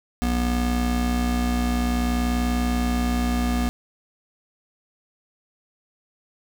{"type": "tone pair together", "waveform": "square", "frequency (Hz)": [60.52, 242.1], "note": ["B1", "B3"], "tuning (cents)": [-34, -34], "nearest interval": "2 octaves", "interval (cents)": 2400, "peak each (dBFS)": -24, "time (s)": [0.22, 3.69], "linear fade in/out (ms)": 0, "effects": []}